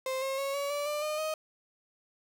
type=tone with pitch steps; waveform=35% pulse; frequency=523.3 / 536.8 / 550.6 / 564.8 / 579.3 / 594.2 / 609.5 / 625.2 Hz; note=C5 / C5 / C#5 / C#5 / D5 / D5 / D#5 / D#5; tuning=0 / +44 / -12 / +32 / -24 / +20 / -36 / +8 cents; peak=-29 dBFS; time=0.06-1.34 s; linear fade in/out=2 ms; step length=160 ms; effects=none